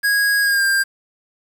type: tone with pitch glide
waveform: square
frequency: 1650 to 1594.7 Hz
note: G#6 to G6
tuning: -12 to +29 cents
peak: -15 dBFS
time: 0.03-0.84 s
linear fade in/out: 20 ms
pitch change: -59 cents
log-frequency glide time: 0.41-0.64 s
effects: 7-bit